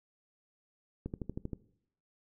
click train, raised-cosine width 3 ms, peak -24 dBFS, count 7, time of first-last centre 1.06-1.532 s, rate 12.7 Hz, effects noise-tail reverb RT60 0.7 s tail -19 dB re dry

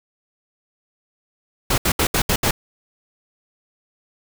pink noise bursts at uneven times, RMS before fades -18 dBFS, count 6, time 1.7-1.78 / 1.85-1.92 / 1.99-2.07 / 2.14-2.22 / 2.29-2.36 / 2.43-2.51 s, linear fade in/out 5 ms, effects none

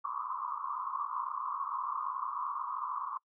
pink band-pass noise, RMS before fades -37 dBFS, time 0.04-3.18 s, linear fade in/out 10 ms, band 1000 to 1200 Hz, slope 96 dB/octave, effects noise-tail reverb RT60 0.1 s tail -24 dB re dry

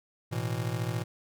square chord, A suspended second, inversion none, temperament just, 110 / 123.75 / 165 Hz, A2 / B2 / E3, 0 / +4 / +2 cents, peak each -34 / -34 / -37 dBFS, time 0.31-1.04 s, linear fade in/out 20 ms, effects none

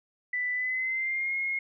sine tone with pitch glide, 1986 to 2153 Hz, B6 to C7, +9 to +49 cents, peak -27 dBFS, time 0.33-1.59 s, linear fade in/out 5 ms, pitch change +140 cents, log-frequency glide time 0.53-1.35 s, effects none

